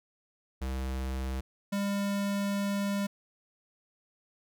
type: tone pair in turn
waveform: square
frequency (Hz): 65.41 / 200.5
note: C2 / G3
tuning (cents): 0 / +39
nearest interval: octave + perfect fifth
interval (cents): 1939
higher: second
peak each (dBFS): -32 / -29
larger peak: second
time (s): 0.61-1.41 / 1.72-3.07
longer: second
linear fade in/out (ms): 10
effects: none